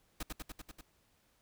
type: noise with echo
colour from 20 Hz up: pink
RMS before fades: -39 dBFS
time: 0.2-0.23 s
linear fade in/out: 5 ms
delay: 97 ms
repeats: 6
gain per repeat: -2 dB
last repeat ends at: 0.812 s
effects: pink hiss -72 dBFS RMS until 1.41 s